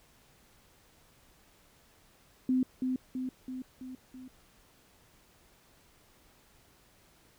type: tone with echo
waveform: sine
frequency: 256.7 Hz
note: C4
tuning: 33 cents flat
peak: -24 dBFS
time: 2.49-2.63 s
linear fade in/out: 2 ms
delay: 330 ms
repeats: 5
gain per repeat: -4 dB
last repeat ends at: 4.28 s
effects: pink hiss -63 dBFS RMS until 7.38 s